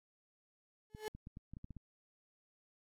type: tone with exponential growth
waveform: 35% pulse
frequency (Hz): 429.7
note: A4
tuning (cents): -41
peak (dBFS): -34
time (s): 0.9-1.08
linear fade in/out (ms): 0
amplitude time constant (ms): 38
type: clicks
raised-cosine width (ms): 5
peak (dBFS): -36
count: 9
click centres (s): 0.949 / 1.15 / 1.271 / 1.371 / 1.536 / 1.569 / 1.644 / 1.707 / 1.767
effects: AAC 48 kbps